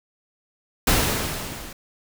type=noise with level ramp; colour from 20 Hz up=pink; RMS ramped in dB=-17 to -39 dBFS; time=0.87-1.73 s; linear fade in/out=5 ms; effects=none